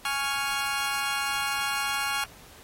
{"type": "chord", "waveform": "20% pulse", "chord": "Db major", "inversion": "second", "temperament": "equal", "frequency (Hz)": [830.6, 1108.7, 1396.9], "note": ["Ab5", "Db6", "F6"], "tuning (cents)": [0, 0, 0], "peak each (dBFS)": [-26, -27, -25], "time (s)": [0.05, 2.24], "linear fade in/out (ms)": 2, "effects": ["pink hiss -51 dBFS RMS until 2.63 s", "AAC 48 kbps"]}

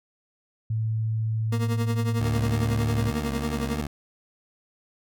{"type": "tone with pitch glide", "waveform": "sine", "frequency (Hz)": [110.7, 109.05], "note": ["A2", "A2"], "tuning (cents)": [11, -15], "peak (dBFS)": -23, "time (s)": [0.7, 3.1], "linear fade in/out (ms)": 5, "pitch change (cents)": -26, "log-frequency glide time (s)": [2.1, 2.39]}
{"type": "tone with tremolo", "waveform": "30% pulse", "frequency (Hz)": 233.1, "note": "A#3", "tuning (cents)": 0, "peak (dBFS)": -22, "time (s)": [1.52, 3.81], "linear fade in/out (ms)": 5, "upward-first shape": "triangle", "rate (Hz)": 11, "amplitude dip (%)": 90}
{"type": "tone with vibrato", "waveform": "15% pulse", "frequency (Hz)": 71.2, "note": "C#2", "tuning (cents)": 47, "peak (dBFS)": -22, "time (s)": [2.2, 3.87], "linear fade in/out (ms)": 5, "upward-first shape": "triangle", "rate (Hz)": 3.3, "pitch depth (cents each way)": 100}
{"effects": []}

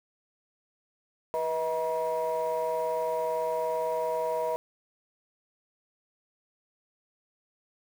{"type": "tone cluster", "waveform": "sine", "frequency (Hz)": [487.4, 638, 957], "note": ["B4", "D#5", "A#5"], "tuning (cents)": [-23, 43, 45], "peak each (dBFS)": [-30, -29, -31], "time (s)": [1.34, 4.56], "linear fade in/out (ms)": 0, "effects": ["tanh soft clip ceiling -21 dBFS", "8-bit"]}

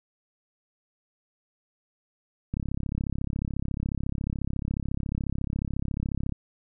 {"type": "click train", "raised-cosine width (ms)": 5, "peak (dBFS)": -17, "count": 130, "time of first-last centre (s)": [2.54, 6.323], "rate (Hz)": 34.1, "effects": []}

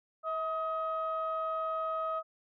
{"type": "tone pair together", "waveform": "sine", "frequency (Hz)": [643, 1263.9], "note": ["E5", "D#6"], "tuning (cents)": [-43, 27], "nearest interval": "octave", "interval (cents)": 1170, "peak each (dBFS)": [-34, -32], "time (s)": [0.23, 2.23], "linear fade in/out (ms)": 50, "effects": ["tanh soft clip ceiling -25 dBFS"]}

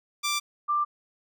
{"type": "tone pair in turn", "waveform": ["10% pulse", "sine"], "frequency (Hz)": [1177, 1183.5], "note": ["D6", "D6"], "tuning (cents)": [3, 13], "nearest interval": "unison", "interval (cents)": 10, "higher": "second", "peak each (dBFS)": [-17, -22], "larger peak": "first", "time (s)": [[0.23, 0.4], [0.68, 0.85]], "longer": "neither", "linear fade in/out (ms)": 20, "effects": []}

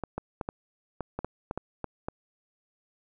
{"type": "clicks", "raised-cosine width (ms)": 1, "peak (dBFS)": -18, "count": 11, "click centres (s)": [0.037, 0.18, 0.412, 0.489, 1.007, 1.19, 1.246, 1.511, 1.576, 1.843, 2.085], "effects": []}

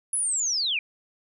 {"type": "linear sweep", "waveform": "sine", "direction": "down", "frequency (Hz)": [10548, 2319], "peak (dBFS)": -23, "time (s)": [0.13, 0.79], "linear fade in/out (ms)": 2, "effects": []}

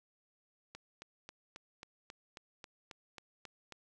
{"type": "click train", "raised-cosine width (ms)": 0.2, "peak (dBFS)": -30, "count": 12, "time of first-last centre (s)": [0.75, 3.723], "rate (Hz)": 3.7, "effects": []}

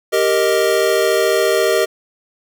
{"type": "chord", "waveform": "square", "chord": "Eb major", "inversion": "first", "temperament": "equal", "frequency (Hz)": [392, 466.2, 622.3], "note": ["G4", "Bb4", "Eb5"], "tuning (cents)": [0, 0, 0], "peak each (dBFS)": -18, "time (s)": [0.12, 1.86], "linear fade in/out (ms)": 20, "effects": []}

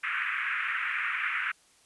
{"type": "band-pass noise", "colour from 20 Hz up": "pink", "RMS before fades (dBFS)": -31, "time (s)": [0.03, 1.52], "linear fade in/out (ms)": 10, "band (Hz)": [1300, 2500], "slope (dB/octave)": 48, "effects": ["white hiss -62 dBFS RMS until 1.85 s", "resampled to 24000 Hz"]}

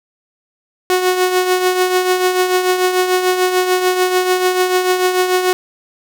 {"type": "tone with tremolo", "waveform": "sawtooth", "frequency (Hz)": 366.6, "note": "F#4", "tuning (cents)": -16, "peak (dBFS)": -6, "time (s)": [0.9, 5.53], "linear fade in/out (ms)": 0, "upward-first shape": "triangle", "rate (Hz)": 6.8, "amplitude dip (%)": 60, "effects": []}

